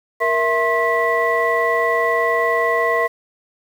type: tone cluster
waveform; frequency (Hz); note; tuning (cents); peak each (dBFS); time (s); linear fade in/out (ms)
sine; 469.3 / 661 / 1065 / 1960; A#4 / E5 / C6 / B6; +12 / +5 / +30 / -14; -20; 0.2-3.08; 20
effects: tanh soft clip ceiling -6 dBFS + 7-bit